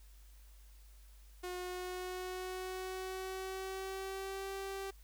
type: tone with pitch glide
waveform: sawtooth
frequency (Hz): 361.2 to 389.4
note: F#4 to G4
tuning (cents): -42 to -12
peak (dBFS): -36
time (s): 1.43-4.91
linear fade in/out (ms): 10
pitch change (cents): +130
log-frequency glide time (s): 1.56-4.52
effects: added 50 Hz sine -55 dBFS peak until 5.03 s + white hiss -67 dBFS RMS until 5.03 s